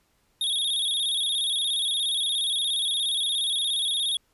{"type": "tone with vibrato", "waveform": "square", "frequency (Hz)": 3520, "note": "A7", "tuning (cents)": 0, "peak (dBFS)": -24, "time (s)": [0.41, 4.17], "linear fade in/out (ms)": 2, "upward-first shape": "square", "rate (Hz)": 17, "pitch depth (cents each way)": 80, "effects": ["pink hiss -68 dBFS RMS until 4.33 s", "resampled to 32000 Hz"]}